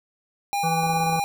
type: tone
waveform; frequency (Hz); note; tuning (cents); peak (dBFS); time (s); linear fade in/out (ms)
square; 807; G#5; -50; -23; 0.53-1.24; 0
type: harmonic tone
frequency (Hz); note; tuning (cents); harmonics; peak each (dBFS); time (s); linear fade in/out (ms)
164.81; E3; 0; 1 / 3 / 5 / 7 / 9; -26 / -32 / -31 / -33 / -41; 0.63-1.2; 10
type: clicks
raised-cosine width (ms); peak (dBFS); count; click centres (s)
1; -24; 12; 0.835 / 0.868 / 0.899 / 0.935 / 0.969 / 1.003 / 1.036 / 1.066 / 1.098 / 1.128 / 1.161 / 1.198
effects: none